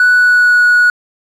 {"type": "tone with pitch glide", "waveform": "triangle", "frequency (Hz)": [1480, 1461.3], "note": ["F#6", "F#6"], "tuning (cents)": [0, -22], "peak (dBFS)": -3, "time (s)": [0, 0.9], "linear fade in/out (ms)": 2, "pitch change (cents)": -22, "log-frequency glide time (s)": [0.14, 0.62], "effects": ["tanh soft clip ceiling -1 dBFS"]}